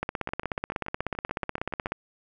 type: two click trains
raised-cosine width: 0.5 ms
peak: -24 / -13 dBFS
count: 12 / 32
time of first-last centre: 0.29-1.868 / 0.03-1.92 s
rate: 6.97 / 16.4 Hz
effects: none